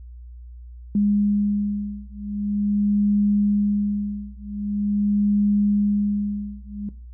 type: beating tone pair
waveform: sine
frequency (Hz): 204.8 / 205.24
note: G#3 / G#3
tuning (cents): -24 / -20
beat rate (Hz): 0.44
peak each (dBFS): -22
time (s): 0.95-6.89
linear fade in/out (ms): 2
effects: noise-tail reverb RT60 0.4 s tail -18 dB re dry + added 60 Hz sine -37 dBFS peak until 7.13 s